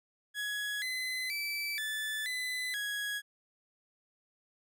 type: tone with pitch steps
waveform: 30% pulse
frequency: 1676 / 2030 / 2316 / 1745 / 2008 / 1663 Hz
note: G#6 / B6 / D7 / A6 / B6 / G#6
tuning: +15 / +47 / -25 / -15 / +28 / +2 cents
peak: -31 dBFS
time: 0.34-3.22 s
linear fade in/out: 50 ms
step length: 480 ms
effects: none